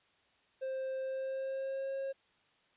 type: tone with pitch glide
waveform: triangle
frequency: 527 to 541.2 Hz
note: C5 to C#5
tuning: +12 to -42 cents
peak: -33 dBFS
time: 0.61-2.13 s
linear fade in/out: 20 ms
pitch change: +46 cents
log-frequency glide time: 1.01-1.94 s
effects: white hiss -70 dBFS RMS until 2.76 s + resampled to 8000 Hz